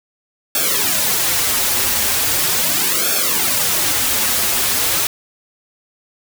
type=noise with flanger; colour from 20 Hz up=white; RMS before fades=-17 dBFS; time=0.55-5.07 s; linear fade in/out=2 ms; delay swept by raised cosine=1 to 6.7 ms; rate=0.39 Hz; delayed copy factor=-1; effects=none